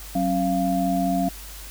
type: tone cluster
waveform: sine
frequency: 186.2 / 271.2 / 690 Hz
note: F#3 / C#4 / F5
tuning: +11 / -38 / -21 cents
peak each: -24 dBFS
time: 0.15-1.29 s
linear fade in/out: 5 ms
effects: added 50 Hz sine -39 dBFS peak until 1.7 s + white hiss -41 dBFS RMS until 1.7 s